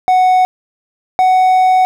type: tone pair in turn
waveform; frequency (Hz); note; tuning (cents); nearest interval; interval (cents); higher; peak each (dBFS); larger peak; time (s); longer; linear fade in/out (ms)
triangle; 740 / 744.3; F#5 / F#5; 0 / +10; unison; 10; second; -5; neither; 0.08-0.45 / 1.19-1.85; second; 0
effects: none